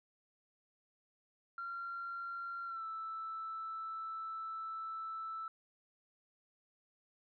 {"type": "tone with pitch glide", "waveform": "sine", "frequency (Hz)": [1377, 1319.4], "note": ["F6", "E6"], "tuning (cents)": [-25, 1], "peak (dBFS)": -39, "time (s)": [1.58, 5.48], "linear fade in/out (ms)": 2, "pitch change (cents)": -74, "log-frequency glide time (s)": [2.65, 2.85], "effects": ["tanh soft clip ceiling -35 dBFS"]}